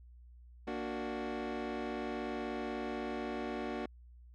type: chord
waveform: 25% pulse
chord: Bb augmented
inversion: none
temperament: equal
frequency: 233.1 / 293.7 / 370 Hz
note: Bb3 / D4 / F#4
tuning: 0 / 0 / 0 cents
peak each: -37 / -38 / -37 dBFS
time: 0.67-3.86 s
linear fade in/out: 5 ms
effects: added 60 Hz sine -53 dBFS peak until 4.34 s + low-pass 3000 Hz 12 dB/octave